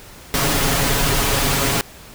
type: noise with comb filter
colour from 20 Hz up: pink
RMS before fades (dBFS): -18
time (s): 0.34-1.81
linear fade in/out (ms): 0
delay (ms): 7.2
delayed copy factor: +0.65
effects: pink hiss -41 dBFS RMS until 2.14 s